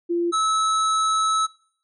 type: tone pair in turn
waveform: sine / square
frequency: 344.1 / 1299.1 Hz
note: F4 / E6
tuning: -26 / -26 cents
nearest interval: octave + major seventh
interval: 2300 cents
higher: second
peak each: -19 dBFS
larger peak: neither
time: 0.09-0.32 / 0.32-1.47 s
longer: second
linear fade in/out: 20 ms
effects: noise-tail reverb RT60 0.6 s tail -22 dB re dry + MP3 48 kbps